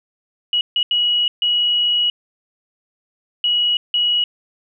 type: tone bursts at uneven times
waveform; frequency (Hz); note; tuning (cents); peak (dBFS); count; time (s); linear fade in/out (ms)
sine; 2914; F#7; -27; -14; 6; 0.53-0.61 / 0.76-0.83 / 0.91-1.28 / 1.42-2.1 / 3.44-3.77 / 3.94-4.24; 2
effects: none